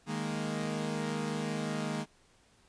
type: chord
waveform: sawtooth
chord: D# suspended fourth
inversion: none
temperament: equal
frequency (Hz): 155.56 / 207.7 / 233.1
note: D#3 / G#3 / A#3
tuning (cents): 0 / 0 / 0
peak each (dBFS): -33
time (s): 0.06-2.06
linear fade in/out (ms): 50
effects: pink hiss -65 dBFS RMS until 2.68 s + resampled to 22050 Hz